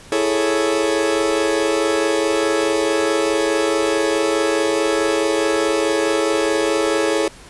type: chord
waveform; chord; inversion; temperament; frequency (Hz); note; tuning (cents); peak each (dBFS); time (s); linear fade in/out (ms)
40% pulse; A major seventh; second; equal; 329.6 / 415.3 / 440 / 554.4; E4 / G#4 / A4 / C#5; 0 / 0 / 0 / 0; -21; 0.12-7.28; 2
effects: pink hiss -42 dBFS RMS until 7.49 s + resampled to 24000 Hz